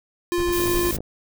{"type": "tone", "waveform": "square", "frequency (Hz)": 349.2, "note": "F4", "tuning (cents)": 0, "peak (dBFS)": -21, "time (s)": [0.32, 0.91], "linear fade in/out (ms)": 0}
{"type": "noise with tremolo", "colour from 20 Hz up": "brown", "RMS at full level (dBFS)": -28, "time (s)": [0.38, 0.98], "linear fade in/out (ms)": 0, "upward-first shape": "sine", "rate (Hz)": 11, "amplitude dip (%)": 85}
{"type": "noise", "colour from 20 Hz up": "blue", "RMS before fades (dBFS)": -29, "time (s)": [0.52, 0.97], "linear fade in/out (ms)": 10}
{"type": "click train", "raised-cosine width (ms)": 2, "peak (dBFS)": -19, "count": 22, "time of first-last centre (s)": [0.6, 1.005], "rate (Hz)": 51.8}
{"effects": []}